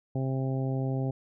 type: harmonic tone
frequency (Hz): 132.6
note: C3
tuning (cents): +23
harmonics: 1 / 2 / 3 / 4 / 5 / 6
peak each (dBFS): -28 / -34 / -38 / -40 / -42 / -44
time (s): 0.15-1.11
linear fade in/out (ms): 5
effects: none